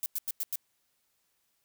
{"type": "noise bursts", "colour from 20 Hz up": "violet", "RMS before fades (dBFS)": -32, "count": 5, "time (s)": [0.03, 0.556], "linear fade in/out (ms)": 0, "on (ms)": 30, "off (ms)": 94, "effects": ["white hiss -75 dBFS RMS until 1.64 s"]}